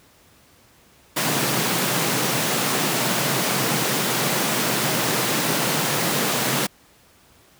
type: high-pass noise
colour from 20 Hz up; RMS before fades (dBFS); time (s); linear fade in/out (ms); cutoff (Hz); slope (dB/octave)
pink; -22; 1.16-6.67; 10; 120; 96
effects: pink hiss -54 dBFS RMS until 7.59 s + high-pass 60 Hz 12 dB/octave